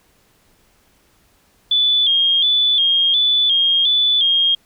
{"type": "tone with vibrato", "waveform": "sine", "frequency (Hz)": 3354, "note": "G#7", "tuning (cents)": 16, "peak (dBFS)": -12, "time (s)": [1.71, 4.55], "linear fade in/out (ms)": 5, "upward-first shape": "square", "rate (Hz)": 1.4, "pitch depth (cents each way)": 62, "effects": ["pink hiss -57 dBFS RMS until 4.65 s"]}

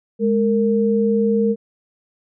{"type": "tone pair together", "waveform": "sine", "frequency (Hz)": [209, 460], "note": ["G#3", "A#4"], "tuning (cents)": [11, -23], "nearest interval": "octave + major second", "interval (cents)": 1366, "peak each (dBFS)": -17, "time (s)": [0.19, 1.56], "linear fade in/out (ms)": 50, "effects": []}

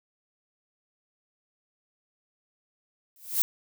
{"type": "noise with exponential growth", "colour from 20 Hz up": "violet", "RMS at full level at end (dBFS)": -20, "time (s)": [3.16, 3.42], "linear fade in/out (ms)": 0, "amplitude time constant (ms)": 56, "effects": []}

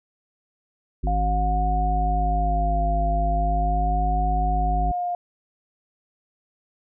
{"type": "harmonic tone", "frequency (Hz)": 51.91, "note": "G#1", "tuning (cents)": 0, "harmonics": [1, 3, 5, 7], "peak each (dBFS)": [-21, -31, -35, -38], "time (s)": [1.03, 4.92], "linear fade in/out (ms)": 10}
{"type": "tone with vibrato", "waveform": "sine", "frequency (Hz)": 710, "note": "F5", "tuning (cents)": 28, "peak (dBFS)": -23, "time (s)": [1.07, 5.15], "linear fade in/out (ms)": 2, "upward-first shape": "sine", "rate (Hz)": 0.38, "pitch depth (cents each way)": 43}
{"effects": []}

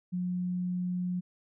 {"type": "tone", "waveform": "sine", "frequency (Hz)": 179.9, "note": "F#3", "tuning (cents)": -48, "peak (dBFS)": -29, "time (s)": [0.12, 1.21], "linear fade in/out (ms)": 20, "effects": []}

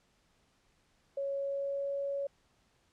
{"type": "tone with pitch glide", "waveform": "sine", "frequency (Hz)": [554.4, 558.9], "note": ["C#5", "C#5"], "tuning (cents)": [0, 14], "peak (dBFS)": -32, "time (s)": [1.17, 2.27], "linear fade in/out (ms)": 5, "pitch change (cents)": 14, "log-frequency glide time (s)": [1.34, 1.91], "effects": ["pink hiss -71 dBFS RMS until 2.92 s", "low-pass 8000 Hz 12 dB/octave"]}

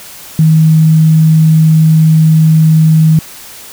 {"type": "tone", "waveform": "sine", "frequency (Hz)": 158.4, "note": "D#3", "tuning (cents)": 31, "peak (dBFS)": -3, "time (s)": [0.39, 3.19], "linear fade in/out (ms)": 2, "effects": ["white hiss -31 dBFS RMS until 3.72 s"]}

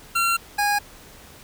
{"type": "tone pair in turn", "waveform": "25% pulse", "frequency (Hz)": [1369, 821.6], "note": ["F6", "G#5"], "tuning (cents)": [-35, -19], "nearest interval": "major sixth", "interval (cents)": 884, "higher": "first", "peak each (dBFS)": -15, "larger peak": "neither", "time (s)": [[0.15, 0.37], [0.58, 0.79]], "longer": "first", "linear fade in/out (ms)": 10, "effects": ["pink hiss -46 dBFS RMS until 1.43 s"]}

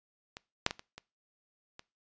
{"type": "clicks", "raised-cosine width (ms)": 0.2, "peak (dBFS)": [-25, -7, -18, -28, -27, -28], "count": 6, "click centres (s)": [0.369, 0.664, 0.709, 0.794, 0.98, 1.794], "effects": ["noise-tail reverb RT60 0.3 s tail -22 dB re dry", "resampled to 16000 Hz"]}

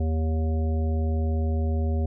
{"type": "harmonic tone", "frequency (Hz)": 79.4, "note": "D#2", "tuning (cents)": 36, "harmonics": [1, 3, 5, 7, 9], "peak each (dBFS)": [-22, -32, -36, -39, -41], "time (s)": [0, 2.06], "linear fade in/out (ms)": 5, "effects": []}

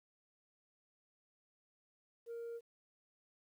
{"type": "tone", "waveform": "sine", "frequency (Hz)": 466.2, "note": "A#4", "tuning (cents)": 0, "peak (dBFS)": -40, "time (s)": [2.26, 2.61], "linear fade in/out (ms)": 50, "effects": ["tanh soft clip ceiling -41 dBFS", "12-bit"]}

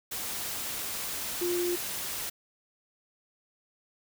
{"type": "tone in noise", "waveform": "sine", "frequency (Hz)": 351.6, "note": "F4", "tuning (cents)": 12, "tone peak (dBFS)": -27, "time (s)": [1.41, 1.76], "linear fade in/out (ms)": 10, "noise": "white", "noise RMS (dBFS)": -35, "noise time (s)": [0.11, 2.3], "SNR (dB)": 5, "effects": []}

